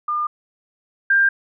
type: tone pair in turn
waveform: sine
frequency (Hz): 1206 / 1592.7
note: D6 / G6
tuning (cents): +46 / +27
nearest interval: perfect fourth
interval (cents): 481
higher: second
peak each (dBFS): -19 / -12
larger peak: second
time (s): 0.08-0.27 / 1.1-1.29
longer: neither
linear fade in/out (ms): 5
effects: none